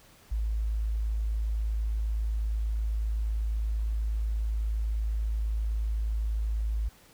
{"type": "tone", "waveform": "sine", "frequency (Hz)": 54.1, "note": "A1", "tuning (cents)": -29, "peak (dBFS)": -26, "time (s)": [0.31, 6.89], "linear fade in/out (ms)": 10, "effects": ["pink hiss -57 dBFS RMS until 7.13 s"]}